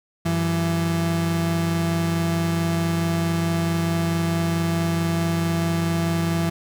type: tone pair together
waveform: 35% pulse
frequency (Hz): 95.9 / 167.22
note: G2 / E3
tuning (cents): -37 / +25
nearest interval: minor seventh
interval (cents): 962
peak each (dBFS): -26 / -19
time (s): 0.25-6.5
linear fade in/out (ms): 10
effects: none